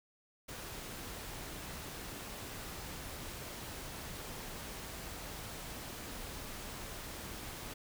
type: noise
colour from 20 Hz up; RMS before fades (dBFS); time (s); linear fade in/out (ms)
pink; -45; 0.48-7.74; 10
effects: none